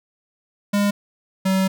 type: tone pair in turn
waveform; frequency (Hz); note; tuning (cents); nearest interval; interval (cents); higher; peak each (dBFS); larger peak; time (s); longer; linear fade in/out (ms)
square; 203.4 / 190.16; G#3 / F#3; -36 / +48; minor second; 116; first; -17; neither; 0.73-0.91 / 1.45-1.68; second; 10
effects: none